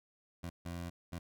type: tone bursts at uneven times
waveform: 20% pulse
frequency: 86.5 Hz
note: F2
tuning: 16 cents flat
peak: -35 dBFS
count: 3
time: 0.43-0.5 / 0.65-0.9 / 1.12-1.19 s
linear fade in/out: 10 ms
effects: none